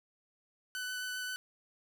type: tone with vibrato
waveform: sawtooth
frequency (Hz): 1500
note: F#6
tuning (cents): +23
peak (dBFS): -33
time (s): 0.75-1.36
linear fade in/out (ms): 0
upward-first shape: sine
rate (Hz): 7.6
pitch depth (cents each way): 10
effects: none